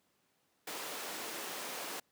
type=high-pass noise; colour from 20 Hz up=pink; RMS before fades=-42 dBFS; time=0.67-2 s; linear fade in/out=5 ms; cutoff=360 Hz; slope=12 dB/octave; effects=pink hiss -75 dBFS RMS until 2.11 s + high-pass 150 Hz 12 dB/octave